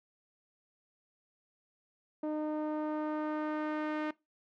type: tone with low-pass filter sweep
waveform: sawtooth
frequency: 305.6 Hz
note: D#4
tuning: 31 cents flat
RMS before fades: -35 dBFS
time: 2.23-4.11 s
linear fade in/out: 5 ms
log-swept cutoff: 680 to 2100 Hz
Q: 1.2
effects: noise-tail reverb RT60 0.2 s tail -20 dB re dry